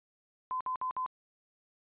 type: tone bursts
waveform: sine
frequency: 1022 Hz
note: C6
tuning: 41 cents flat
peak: -31 dBFS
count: 4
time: 0.51-1.062 s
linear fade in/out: 0 ms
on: 96 ms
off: 56 ms
effects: resampled to 8000 Hz